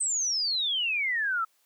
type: exponential sweep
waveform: sine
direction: down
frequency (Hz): 8372 to 1286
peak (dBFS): -25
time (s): 0-1.45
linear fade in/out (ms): 10
effects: white hiss -68 dBFS RMS until 1.65 s + high-pass 400 Hz 12 dB/octave